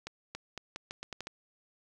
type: accelerating click train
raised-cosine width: 0.2 ms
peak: -22 dBFS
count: 9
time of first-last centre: 0.07-1.271 s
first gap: 280 ms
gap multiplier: 0.81
effects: none